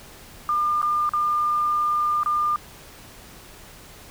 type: tone with dropouts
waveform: sine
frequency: 1203 Hz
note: D6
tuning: 41 cents sharp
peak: -19 dBFS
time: 0.49-2.56 s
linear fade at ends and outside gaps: 1 ms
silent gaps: 0.817-0.828 / 1.092-1.135 / 2.233-2.26 s
effects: pink hiss -45 dBFS RMS until 4.1 s